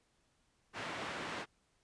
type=band-pass noise; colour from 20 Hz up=white; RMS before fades=-42 dBFS; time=0.73-1.46 s; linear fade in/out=50 ms; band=110 to 2000 Hz; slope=12 dB/octave; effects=pink hiss -75 dBFS RMS until 1.83 s + resampled to 22050 Hz